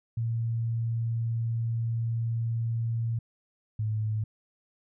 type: tone pair in turn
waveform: sine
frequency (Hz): 115.1 / 108.34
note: A#2 / A2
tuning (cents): -22 / -26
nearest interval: minor second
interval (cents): 104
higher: first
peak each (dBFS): -26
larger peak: neither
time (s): 0.17-3.19 / 3.79-4.24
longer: first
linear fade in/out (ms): 5
effects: none